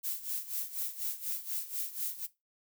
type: noise with tremolo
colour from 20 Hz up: violet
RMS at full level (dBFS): -34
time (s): 0.03-2.27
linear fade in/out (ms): 20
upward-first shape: sine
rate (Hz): 4.1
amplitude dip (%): 80
effects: noise-tail reverb RT60 0.2 s tail -17 dB re dry